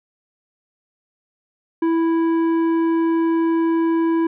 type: tone with tanh clipping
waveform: sine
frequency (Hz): 329.6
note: E4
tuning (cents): 0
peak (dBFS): -17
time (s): 1.82-4.27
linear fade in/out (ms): 5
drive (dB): 10
effects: none